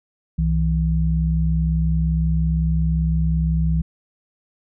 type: tone pair together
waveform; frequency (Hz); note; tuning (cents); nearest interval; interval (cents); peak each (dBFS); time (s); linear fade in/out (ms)
sine; 64.3 / 162.03; C2 / E3; -30 / -29; octave + major third; 1601; -19; 0.38-3.82; 10
effects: none